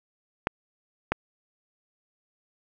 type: clicks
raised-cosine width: 0.5 ms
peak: -8 dBFS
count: 2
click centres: 0.471 / 1.12 s
effects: none